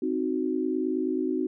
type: chord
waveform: sine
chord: C diminished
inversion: none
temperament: equal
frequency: 261.6 / 311.1 / 370 Hz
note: C4 / Eb4 / Gb4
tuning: 0 / 0 / 0 cents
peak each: -29 dBFS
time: 0.02-1.47 s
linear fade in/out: 5 ms
effects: none